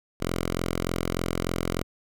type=tone; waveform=5% pulse; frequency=43.36 Hz; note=F1; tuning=12 cents flat; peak=-15 dBFS; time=0.2-1.83 s; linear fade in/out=10 ms; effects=none